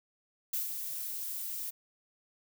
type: noise with ADSR envelope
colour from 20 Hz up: violet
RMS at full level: -32 dBFS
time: 0.53-1.71 s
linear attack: 5 ms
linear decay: 140 ms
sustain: -6 dB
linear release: 16 ms
effects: none